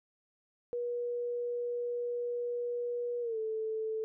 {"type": "tone with pitch glide", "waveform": "sine", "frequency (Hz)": [482, 439.5], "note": ["B4", "A4"], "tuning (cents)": [-42, -2], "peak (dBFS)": -32, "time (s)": [0.73, 4.04], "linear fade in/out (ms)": 0, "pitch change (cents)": -160, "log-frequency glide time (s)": [3.21, 3.38], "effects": []}